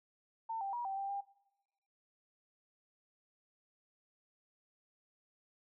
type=tone with pitch steps; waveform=sine; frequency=901 / 787 / 959 / 777 / 788 / 798 Hz; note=A5 / G5 / A#5 / G5 / G5 / G5; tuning=+41 / +7 / +49 / -16 / +9 / +31 cents; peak=-36 dBFS; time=0.49-1.21 s; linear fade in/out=10 ms; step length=120 ms; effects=noise-tail reverb RT60 1.0 s tail -23 dB re dry